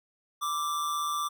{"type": "tone with amplitude modulation", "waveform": "square", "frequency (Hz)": 1174.7, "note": "D6", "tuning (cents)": 0, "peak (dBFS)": -27, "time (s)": [0.41, 1.29], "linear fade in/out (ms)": 20, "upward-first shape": "sine", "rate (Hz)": 156, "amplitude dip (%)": 45, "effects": []}